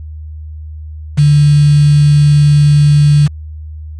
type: tone with quantisation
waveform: sine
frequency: 146.83 Hz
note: D3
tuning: in tune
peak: -4 dBFS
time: 1.17-3.28 s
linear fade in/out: 20 ms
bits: 4
effects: added 77 Hz sine -24 dBFS peak until 3.99 s + resampled to 22050 Hz